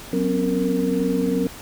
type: tone cluster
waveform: sine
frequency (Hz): 185 / 251.4 / 273.9 / 462.9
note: F#3 / B3 / C#4 / A#4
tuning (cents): 0 / +31 / -21 / -12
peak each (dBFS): -24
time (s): 0.13-1.47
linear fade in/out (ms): 2
effects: pink hiss -39 dBFS RMS until 1.61 s